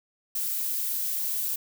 violet noise, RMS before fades -29 dBFS, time 0.35-1.56 s, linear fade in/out 5 ms, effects none

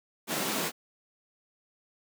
pink high-pass noise, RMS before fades -31 dBFS, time 0.27-0.72 s, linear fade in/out 50 ms, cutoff 180 Hz, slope 24 dB/octave, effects none

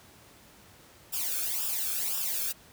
blue noise with flanger, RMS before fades -31 dBFS, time 1.12-2.53 s, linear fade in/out 20 ms, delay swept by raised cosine 0.47 to 1.04 ms, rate 1.9 Hz, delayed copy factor -0.9, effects pink hiss -55 dBFS RMS until 2.72 s + high-pass 60 Hz 12 dB/octave

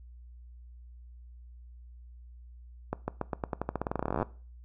accelerating click train, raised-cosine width 1 ms, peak -16 dBFS, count 27, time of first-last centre 2.93-4.228 s, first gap 150 ms, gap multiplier 0.89, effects noise-tail reverb RT60 0.4 s tail -20 dB re dry + added 60 Hz sine -47 dBFS peak until 4.64 s

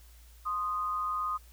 sine tone pair together, 1046.5 / 1239.4 Hz, C6 / D#6, 0 / -7 cents, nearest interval minor third, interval 293 cents, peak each -37 / -30 dBFS, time 0.45-1.38 s, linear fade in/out 20 ms, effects added 58 Hz sine -52 dBFS peak until 1.52 s + white hiss -61 dBFS RMS until 1.52 s

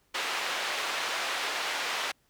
white band-pass noise, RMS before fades -32 dBFS, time 0.14-2.12 s, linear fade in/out 10 ms, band 540 to 3100 Hz, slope 12 dB/octave, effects pink hiss -69 dBFS RMS until 2.29 s

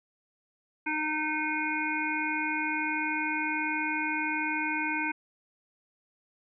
harmonic tone with a mistuned harmonic, 306.9 Hz, D#4, 24 cents flat, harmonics 1 / 3 / 5 / 7 / 8, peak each -34 / -34 / -34 / -34 / -34 dBFS, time 0.86-5.12 s, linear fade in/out 10 ms, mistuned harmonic 7, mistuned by +16 cents, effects none

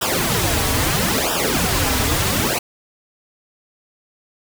pink noise with flanger, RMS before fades -19 dBFS, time 0.01-2.59 s, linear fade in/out 10 ms, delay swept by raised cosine 0.46 to 5.76 ms, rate 0.76 Hz, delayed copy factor -0.9, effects none

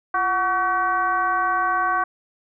sine tone with frequency modulation, 1129 Hz, C#6, 31 cents sharp, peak -18 dBFS, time 0.14-2.04 s, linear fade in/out 5 ms, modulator 392 Hz, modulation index 1.1, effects none

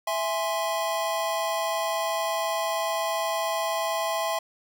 square chord, E augmented, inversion none, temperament equal, 659.3 / 830.6 / 1046.5 Hz, E5 / G#5 / B#5, 0 / 0 / 0 cents, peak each -29 / -32 / -31 dBFS, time 0.07-4.39 s, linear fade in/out 5 ms, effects none

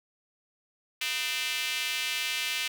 square tone with high-pass filter, 138.59 Hz, C#3, in tune, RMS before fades -31 dBFS, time 1.01-2.68 s, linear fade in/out 5 ms, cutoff 2600 Hz, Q 2.4, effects none

